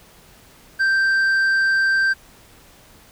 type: tone with tanh clipping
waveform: triangle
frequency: 1568 Hz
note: G6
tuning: in tune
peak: -16 dBFS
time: 0.79-2.14 s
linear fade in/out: 20 ms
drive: 9 dB
effects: pink hiss -49 dBFS RMS until 3.11 s